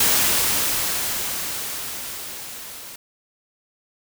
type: noise with level ramp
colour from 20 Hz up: white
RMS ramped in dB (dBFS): -17 to -38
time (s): 0-2.96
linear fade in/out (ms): 5
effects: none